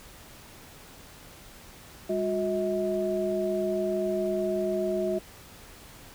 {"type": "tone cluster", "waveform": "sine", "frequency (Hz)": [201.2, 363.6, 640], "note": ["G3", "F#4", "D#5"], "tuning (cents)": [45, -30, 49], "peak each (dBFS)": [-33, -28, -29], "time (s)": [2.09, 5.19], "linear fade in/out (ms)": 10, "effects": ["pink hiss -49 dBFS RMS until 6.14 s"]}